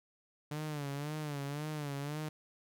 sawtooth tone with vibrato, 146.83 Hz, D3, in tune, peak -33 dBFS, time 0.51-2.29 s, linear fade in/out 5 ms, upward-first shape sine, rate 1.9 Hz, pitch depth 87 cents each way, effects none

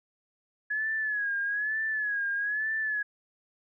sine tone with vibrato, 1688 Hz, G#6, 28 cents sharp, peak -27 dBFS, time 0.7-3.03 s, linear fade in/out 10 ms, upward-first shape sine, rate 1.1 Hz, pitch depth 80 cents each way, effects none

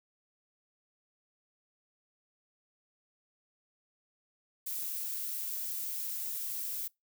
violet noise, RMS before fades -37 dBFS, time 4.66-6.88 s, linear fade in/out 10 ms, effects noise-tail reverb RT60 0.2 s tail -25 dB re dry

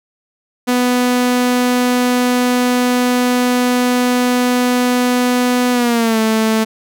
sawtooth tone with pitch glide, 247.7 to 220.7 Hz, B3 to A3, +5 to +5 cents, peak -8 dBFS, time 0.67-6.65 s, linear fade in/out 20 ms, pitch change -200 cents, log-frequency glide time 5.72-6.19 s, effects none

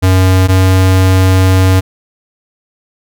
square tone pair in turn, 93.4 / 93.83 Hz, F#2 / F#2, +17 / +25 cents, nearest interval unison, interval 8 cents, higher second, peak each -6 dBFS, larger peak neither, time 0.02-0.48 / 0.48-1.81 s, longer second, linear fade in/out 20 ms, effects none

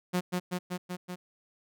sawtooth tone with echo, 179.8 Hz, F#3, 49 cents flat, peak -22 dBFS, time 0.13-0.21 s, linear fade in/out 20 ms, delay 190 ms, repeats 5, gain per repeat -2 dB, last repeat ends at 1.16 s, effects none

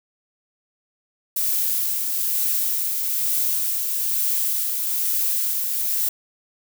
violet noise with tremolo, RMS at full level -21 dBFS, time 1.36-6.09 s, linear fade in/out 5 ms, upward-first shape triangle, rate 1.1 Hz, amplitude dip 35%, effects none

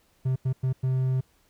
triangle tone bursts at uneven times, 130 Hz, C3, 11 cents flat, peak -20 dBFS, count 4, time 0.25-0.36 / 0.45-0.53 / 0.63-0.73 / 0.83-1.21 s, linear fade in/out 10 ms, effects pink hiss -65 dBFS RMS until 1.49 s

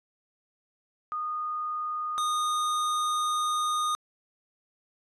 sine / square tone pair in turn, 1230 / 1230 Hz, D#6 / D#6, -20 / -20 cents, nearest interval unison, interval 0 cents, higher neither, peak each -29 / -26 dBFS, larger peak second, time 1.12-2.18 / 2.18-3.95 s, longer second, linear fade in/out 0 ms, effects resampled to 24000 Hz

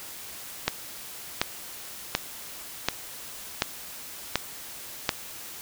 click train, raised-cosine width 0.2 ms, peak -4 dBFS, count 7, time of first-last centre 0.68-5.092 s, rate 1.36 Hz, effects white hiss -41 dBFS RMS until 5.61 s

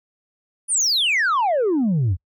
sine exponential sweep, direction down, 9956 to 81.4 Hz, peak -14 dBFS, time 0.68-2.17 s, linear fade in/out 50 ms, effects noise-tail reverb RT60 0.1 s tail -26 dB re dry + tanh soft clip ceiling -15 dBFS

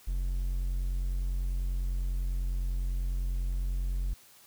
triangle tone, 45.02 Hz, F#1, 47 cents flat, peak -26 dBFS, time 0.07-4.14 s, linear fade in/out 10 ms, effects white hiss -57 dBFS RMS until 4.46 s

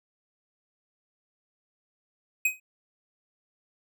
square tone with exponential decay, 2517 Hz, D#7, 19 cents sharp, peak -19 dBFS, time 2.45-2.6 s, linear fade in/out 5 ms, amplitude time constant 31 ms, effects none

